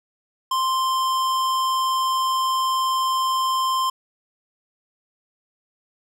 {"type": "tone with hard clipping", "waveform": "sine", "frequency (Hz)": 1046.5, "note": "C6", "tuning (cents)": 0, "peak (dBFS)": -21, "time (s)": [0.51, 3.9], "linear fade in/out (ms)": 5, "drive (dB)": 17, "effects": []}